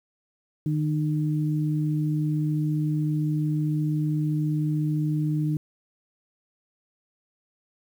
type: tone pair together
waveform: sine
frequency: 152.58 / 304.3 Hz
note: D#3 / D#4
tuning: -34 / -38 cents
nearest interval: octave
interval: 1196 cents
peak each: -23 / -28 dBFS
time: 0.66-5.57 s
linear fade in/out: 2 ms
effects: 9-bit